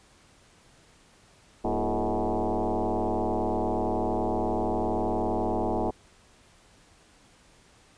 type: tone with frequency modulation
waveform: sine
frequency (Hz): 197.8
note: G3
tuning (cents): +16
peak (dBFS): -24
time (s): 1.64-5.91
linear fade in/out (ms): 10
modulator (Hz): 109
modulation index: 6.2
effects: pink hiss -58 dBFS RMS until 7.97 s + resampled to 22050 Hz